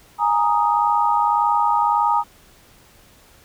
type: chord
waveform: sine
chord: Ab suspended second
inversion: none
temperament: equal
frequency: 830.6 / 932.3 / 1244.5 Hz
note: Ab5 / Bb5 / Eb6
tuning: 0 / 0 / 0 cents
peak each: -20 / -18 / -21 dBFS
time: 0.18-2.24 s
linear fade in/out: 50 ms
effects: pink hiss -51 dBFS RMS until 3.44 s